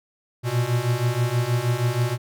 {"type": "beating tone pair", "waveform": "square", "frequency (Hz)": [117.5, 123.8], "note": ["A#2", "B2"], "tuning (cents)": [14, 5], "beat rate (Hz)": 6.3, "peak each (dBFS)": [-25, -23], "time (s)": [0.43, 2.18], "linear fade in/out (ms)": 50, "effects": []}